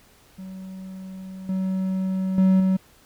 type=tone with level steps; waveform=triangle; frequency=188.7 Hz; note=F#3; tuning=34 cents sharp; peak=-32 / -20 / -12 / -15 dBFS; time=0.38-2.77 s; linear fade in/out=10 ms; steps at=1.49 / 2.38 / 2.6 s; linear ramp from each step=2 ms; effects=pink hiss -55 dBFS RMS until 3.05 s